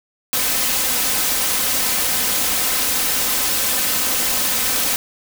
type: noise with comb filter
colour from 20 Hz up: white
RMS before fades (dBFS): -19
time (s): 0.33-4.96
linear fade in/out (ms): 0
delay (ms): 3.9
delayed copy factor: +0.5
effects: none